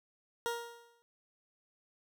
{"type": "tone with exponential decay", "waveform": "20% pulse", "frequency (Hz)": 470, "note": "A#4", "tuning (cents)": 14, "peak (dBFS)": -26, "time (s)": [0.46, 1.02], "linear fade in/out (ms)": 0, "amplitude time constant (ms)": 120, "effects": []}